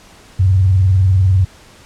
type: tone with vibrato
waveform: sine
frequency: 94 Hz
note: F#2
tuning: 28 cents sharp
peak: -8 dBFS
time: 0.39-1.45 s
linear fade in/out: 10 ms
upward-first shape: square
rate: 20 Hz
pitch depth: 120 cents each way
effects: pink hiss -43 dBFS RMS until 1.85 s + low-pass 9000 Hz 12 dB/octave